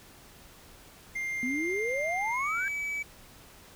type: tone with pitch glide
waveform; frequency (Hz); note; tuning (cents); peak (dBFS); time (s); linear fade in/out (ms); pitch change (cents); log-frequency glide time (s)
triangle; 2100 to 2290; C7 to D7; +6 to -44; -29; 1.15-3.03; 10; +150; 2.31-2.52
type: exponential sweep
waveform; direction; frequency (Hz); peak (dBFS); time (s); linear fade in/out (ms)
sine; up; 240 to 1638; -30; 1.43-2.68; 0
effects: pink hiss -53 dBFS RMS until 3.75 s